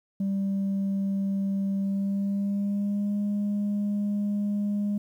sine tone with pitch glide, 196 to 204.9 Hz, G3 to G#3, 0 to -23 cents, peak -22 dBFS, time 0.2-4.98 s, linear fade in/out 5 ms, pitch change +77 cents, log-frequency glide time 1.83-3.19 s, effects tanh soft clip ceiling -23 dBFS + 10-bit

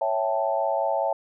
sine chord, A dominant seventh, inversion first, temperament equal, 554.4 / 659.3 / 784 / 880 Hz, C#5 / E5 / G5 / A5, 0 / 0 / 0 / 0 cents, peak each -27 / -26 / -29 / -28 dBFS, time 0.01-1.13 s, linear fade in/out 5 ms, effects none

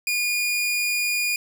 sawtooth tone, 2436 Hz, D#7, 37 cents flat, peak -18 dBFS, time 0.07-1.36 s, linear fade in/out 2 ms, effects none

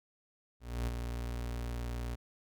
35% pulse tone with ADSR envelope, 59.5 Hz, A#1, 36 cents sharp, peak -29 dBFS, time 0.6-2.16 s, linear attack 270 ms, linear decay 25 ms, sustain -5 dB, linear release 20 ms, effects none

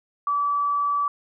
sine tone, 1152 Hz, D6, 34 cents flat, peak -20 dBFS, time 0.27-1.08 s, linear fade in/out 2 ms, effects none

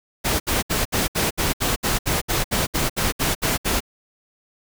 pink noise bursts, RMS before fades -21 dBFS, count 16, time 0.24-3.805 s, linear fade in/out 20 ms, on 160 ms, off 67 ms, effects none

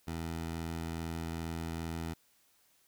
15% pulse tone, 82.41 Hz, E2, in tune, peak -30 dBFS, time 0.07-2.14 s, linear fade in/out 10 ms, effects white hiss -69 dBFS RMS until 2.87 s

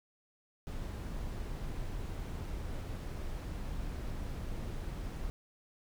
brown noise, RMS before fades -39 dBFS, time 0.67-5.3 s, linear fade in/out 0 ms, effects none

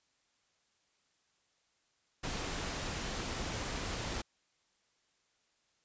pink noise, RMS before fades -38 dBFS, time 2.23-4.22 s, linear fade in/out 10 ms, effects white hiss -75 dBFS RMS until 5.84 s + resampled to 16000 Hz

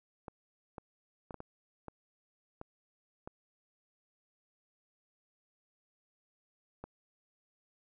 clicks, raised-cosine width 1 ms, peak -29 dBFS, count 9, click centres 0.282 / 0.782 / 1.308 / 1.343 / 1.404 / 1.883 / 2.614 / 3.275 / 6.84 s, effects none

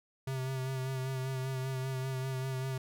square tone with vibrato, 131.5 Hz, C3, 9 cents sharp, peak -34 dBFS, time 0.27-2.78 s, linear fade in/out 5 ms, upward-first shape sine, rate 5.1 Hz, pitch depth 28 cents each way, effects none

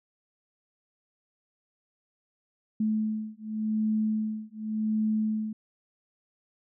sine beating tone pair, 216.1 / 216.98 Hz, A3 / A3, -31 / -24 cents, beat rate 0.88 Hz, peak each -29 dBFS, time 2.8-5.53 s, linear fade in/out 5 ms, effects none

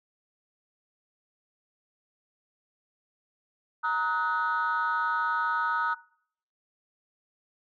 sine chord, D# minor, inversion second, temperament equal with one note detuned, 932.3 / 1268.5 / 1480 Hz, A#5 / D#6 / F#6, 0 / +33 / 0 cents, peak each -29 / -27 / -29 dBFS, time 3.83-5.95 s, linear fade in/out 20 ms, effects noise-tail reverb RT60 0.6 s tail -21 dB re dry + tanh soft clip ceiling -19 dBFS

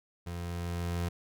30% pulse tone with level ramp, 86.5 Hz, F2, 16 cents flat, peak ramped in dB -34 to -27 dBFS, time 0.26-1.09 s, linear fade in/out 10 ms, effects none

